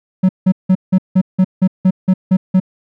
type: tone bursts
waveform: triangle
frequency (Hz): 186.5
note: F#3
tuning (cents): +14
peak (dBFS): -5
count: 11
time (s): 0.23-2.601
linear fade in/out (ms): 10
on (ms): 61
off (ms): 170
effects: none